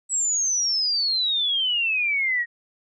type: exponential sweep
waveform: sine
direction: down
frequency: 7902 to 1867 Hz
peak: -20 dBFS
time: 0.09-2.46 s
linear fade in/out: 50 ms
effects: none